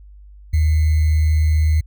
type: tone with sample-and-hold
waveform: sine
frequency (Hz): 77.78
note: D#2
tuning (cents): 0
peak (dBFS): -12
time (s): 0.53-1.81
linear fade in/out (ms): 10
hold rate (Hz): 2100
effects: added 50 Hz sine -39 dBFS peak until 1.86 s